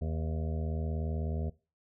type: harmonic tone with a mistuned harmonic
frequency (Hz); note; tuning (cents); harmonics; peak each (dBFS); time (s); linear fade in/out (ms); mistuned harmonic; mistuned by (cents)
79.5; D#2; +38; 1 / 2 / 3 / 5 / 6 / 7 / 8 / 9; -32 / -38 / -42 / -46 / -48 / -49 / -50 / -51; 0.01-1.5; 10; 9; -57
effects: noise-tail reverb RT60 0.3 s tail -19 dB re dry